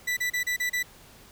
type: tone bursts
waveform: 40% pulse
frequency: 1975.5 Hz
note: B6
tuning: in tune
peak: -24 dBFS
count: 6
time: 0.07-0.83 s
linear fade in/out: 10 ms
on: 100 ms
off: 32 ms
effects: pink hiss -52 dBFS RMS until 1.31 s